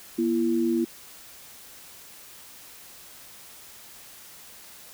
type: tone pair together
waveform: sine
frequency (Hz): 238.1 / 336.7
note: A#3 / E4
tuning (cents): +37 / +37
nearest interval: tritone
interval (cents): 600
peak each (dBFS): -25 / -23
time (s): 0.18-0.85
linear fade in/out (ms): 10
effects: white hiss -47 dBFS RMS until 4.93 s